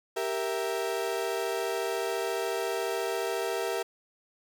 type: chord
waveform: 35% pulse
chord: E diminished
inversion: first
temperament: equal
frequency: 392 / 466.2 / 659.3 Hz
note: G4 / Bb4 / E5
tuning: 0 / 0 / 0 cents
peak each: -31 / -31 / -33 dBFS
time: 0.16-3.83 s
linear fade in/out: 10 ms
effects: none